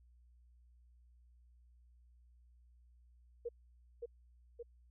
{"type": "tone with echo", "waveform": "sine", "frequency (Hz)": 472.9, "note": "A#4", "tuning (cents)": 25, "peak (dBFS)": -37, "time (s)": [3.45, 3.49], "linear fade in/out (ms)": 10, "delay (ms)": 570, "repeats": 2, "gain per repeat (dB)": -3, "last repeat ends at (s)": 4.63, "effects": ["added 60 Hz sine -62 dBFS peak until 4.9 s"]}